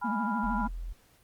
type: chord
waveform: sine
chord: F diminished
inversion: first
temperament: equal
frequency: 830.6 / 987.8 / 1396.9 Hz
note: Ab5 / Cb6 / F6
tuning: 0 / 0 / 0 cents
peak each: -36 / -32 / -37 dBFS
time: 0.01-0.68 s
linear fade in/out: 20 ms
type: tone with vibrato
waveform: triangle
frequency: 220 Hz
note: A3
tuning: in tune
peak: -28 dBFS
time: 0.04-0.68 s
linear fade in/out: 10 ms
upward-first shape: sine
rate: 13 Hz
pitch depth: 140 cents each way
type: tone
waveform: sine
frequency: 42.29 Hz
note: E1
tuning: 45 cents sharp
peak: -34 dBFS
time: 0.43-0.93 s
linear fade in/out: 10 ms
effects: pink hiss -63 dBFS RMS until 1.23 s + Opus 32 kbps